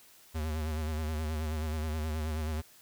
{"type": "tone with vibrato", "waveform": "square", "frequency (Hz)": 77.78, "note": "D#2", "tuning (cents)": 0, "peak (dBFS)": -32, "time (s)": [0.34, 2.62], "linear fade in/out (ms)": 20, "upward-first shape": "sine", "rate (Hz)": 9.4, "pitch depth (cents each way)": 56, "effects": ["white hiss -58 dBFS RMS until 2.81 s"]}